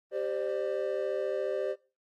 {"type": "chord", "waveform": "triangle", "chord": "G suspended fourth", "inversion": "none", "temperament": "equal with one note detuned", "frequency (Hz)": [392, 523.3, 597.6], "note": ["G4", "C5", "D5"], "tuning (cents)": [0, 0, 30], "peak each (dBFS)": -32, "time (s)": [0.11, 1.76], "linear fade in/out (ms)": 50, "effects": ["noise-tail reverb RT60 0.3 s tail -18 dB re dry", "Opus 24 kbps"]}